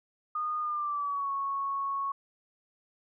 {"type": "tone with pitch glide", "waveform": "sine", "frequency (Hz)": [1226, 1104.9], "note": ["D#6", "C#6"], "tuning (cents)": [-26, -6], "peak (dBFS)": -29, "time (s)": [0.35, 2.12], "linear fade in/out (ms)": 5, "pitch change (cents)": -180, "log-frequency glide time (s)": [0.6, 1.31], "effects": []}